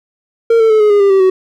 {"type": "tone with pitch steps", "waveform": "triangle", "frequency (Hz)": [459.6, 446.5, 433.8, 421.5, 409.5, 397.8, 386.5, 375.5], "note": ["A#4", "A4", "A4", "G#4", "G#4", "G4", "G4", "F#4"], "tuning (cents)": [-25, 25, -25, 26, -24, 25, -24, 26], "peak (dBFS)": -4, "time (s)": [0.5, 1.3], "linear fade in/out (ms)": 5, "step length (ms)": 100, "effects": []}